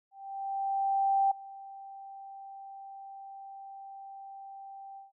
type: tone with ADSR envelope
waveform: sine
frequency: 784 Hz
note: G5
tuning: in tune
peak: -22 dBFS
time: 0.11-5.12 s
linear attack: 1200 ms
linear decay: 7 ms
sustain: -21 dB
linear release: 150 ms
effects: none